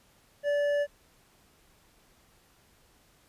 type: tone with hard clipping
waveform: sine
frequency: 579 Hz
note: D5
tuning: 25 cents flat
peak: -26 dBFS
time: 0.43-0.87 s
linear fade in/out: 50 ms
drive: 7 dB
effects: pink hiss -63 dBFS RMS until 3.28 s + resampled to 32000 Hz